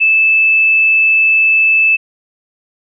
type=tone; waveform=sine; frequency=2626 Hz; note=E7; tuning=7 cents flat; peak=-7 dBFS; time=0-1.97 s; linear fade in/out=20 ms; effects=none